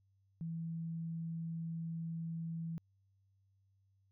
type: tone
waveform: sine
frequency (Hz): 164.81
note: E3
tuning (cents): 0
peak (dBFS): -38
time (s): 0.41-2.78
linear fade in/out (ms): 0
effects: added 97 Hz sine -70 dBFS peak until 4.11 s